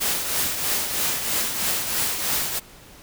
white noise with tremolo, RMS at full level -22 dBFS, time 0-2.6 s, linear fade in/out 20 ms, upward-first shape triangle, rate 3.1 Hz, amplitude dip 55%, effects pink hiss -47 dBFS RMS until 3.02 s

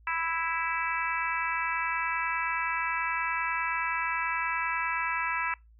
harmonic tone, 329.6 Hz, E4, in tune, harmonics 3 / 4 / 5 / 6 / 7 / 8, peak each -33 / -34 / -35 / -36 / -36 / -37 dBFS, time 0.07-5.54 s, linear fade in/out 2 ms, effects noise-tail reverb RT60 0.2 s tail -24 dB re dry + added 56 Hz sine -54 dBFS peak until 5.79 s

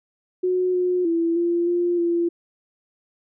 sine tone with pitch steps, 365.7 / 361.2 / 333.9 / 343.6 / 349.5 / 341.9 Hz, F#4 / F#4 / E4 / F4 / F4 / F4, -20 / -42 / +22 / -28 / +1 / -37 cents, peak -18 dBFS, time 0.43-2.29 s, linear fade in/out 10 ms, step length 310 ms, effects none

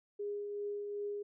sine tone with tremolo, 410 Hz, G#4, 22 cents flat, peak -35 dBFS, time 0.19-1.23 s, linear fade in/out 10 ms, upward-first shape triangle, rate 2.6 Hz, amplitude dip 35%, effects none

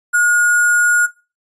sine tone with sample-and-hold, 1437 Hz, F6, 49 cents sharp, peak -9 dBFS, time 0.13-1.07 s, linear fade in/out 20 ms, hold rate 8820 Hz, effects noise-tail reverb RT60 0.3 s tail -19 dB re dry + resampled to 22050 Hz

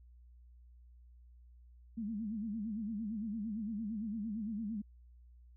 sine tone with vibrato, 215.5 Hz, A3, 36 cents flat, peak -36 dBFS, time 1.97-4.82 s, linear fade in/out 10 ms, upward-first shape sine, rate 8.8 Hz, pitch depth 130 cents each way, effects added 60 Hz sine -56 dBFS peak until 5.56 s

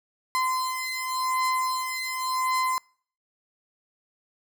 35% pulse beating tone pair, 1029 / 1029.9 Hz, C6 / C6, -29 / -28 cents, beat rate 0.9 Hz, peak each -27 / -26 dBFS, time 0.35-2.78 s, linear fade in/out 0 ms, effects noise-tail reverb RT60 0.5 s tail -25 dB re dry

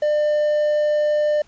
triangle tone with quantisation, 599 Hz, D5, 34 cents sharp, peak -14 dBFS, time 0.02-1.42 s, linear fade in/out 5 ms, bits 7, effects pink hiss -55 dBFS RMS until 1.47 s + resampled to 16000 Hz

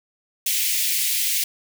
white high-pass noise, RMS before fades -22 dBFS, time 0.46-1.44 s, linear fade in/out 5 ms, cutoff 2000 Hz, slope 48 dB/octave, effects none

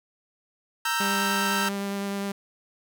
sawtooth chord, E diminished, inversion second, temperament equal with one note detuned, 932.3 / 1323.1 / 1568 Hz, Bb5 / E6 / G6, 0 / +6 / 0 cents, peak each -25 dBFS, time 0.85-1.69 s, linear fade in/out 5 ms
sawtooth tone with vibrato, 199.1 Hz, G3, 27 cents sharp, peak -24 dBFS, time 1-2.32 s, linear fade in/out 5 ms, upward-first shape sine, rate 9.8 Hz, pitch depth 9 cents each way
effects none

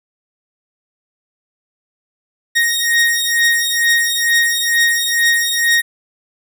sawtooth beating tone pair, 1866 / 1868.2 Hz, A#6 / A#6, +1 / +3 cents, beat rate 2.2 Hz, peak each -12 dBFS, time 2.55-5.82 s, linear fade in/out 20 ms, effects none

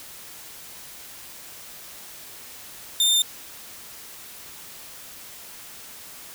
sawtooth tone, 3607 Hz, A7, 42 cents sharp, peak -14 dBFS, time 3-3.22 s, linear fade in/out 2 ms, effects white hiss -42 dBFS RMS until 6.34 s

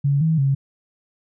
sine tone with pitch steps, 140.9 / 160.5 / 137.1 Hz, C#3 / E3 / C#3, +29 / -46 / -19 cents, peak -15 dBFS, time 0.04-0.55 s, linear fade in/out 10 ms, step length 170 ms, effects none

